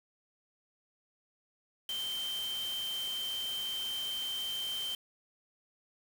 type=tone in noise; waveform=sine; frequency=3124 Hz; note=G7; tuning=7 cents flat; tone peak=-34 dBFS; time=1.89-4.95 s; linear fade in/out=2 ms; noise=white; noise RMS=-45 dBFS; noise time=1.89-4.95 s; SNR=+8 dB; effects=none